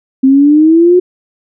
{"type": "exponential sweep", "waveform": "sine", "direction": "up", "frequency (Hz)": [261.6, 366.4], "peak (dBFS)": -3, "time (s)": [0.23, 1], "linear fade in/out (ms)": 10, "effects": []}